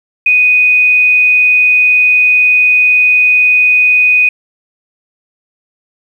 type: tone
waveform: sine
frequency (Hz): 2489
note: D#7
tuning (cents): 0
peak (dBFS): -5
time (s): 0.26-4.29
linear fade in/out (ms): 5
effects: 7-bit